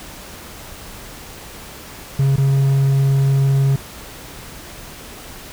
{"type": "tone with dropouts", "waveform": "triangle", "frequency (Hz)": 136.7, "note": "C#3", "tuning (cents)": -24, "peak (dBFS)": -10, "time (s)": [2.19, 3.76], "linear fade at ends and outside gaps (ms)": 5, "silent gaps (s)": [2.361, 2.379], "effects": ["pink hiss -36 dBFS RMS until 5.52 s"]}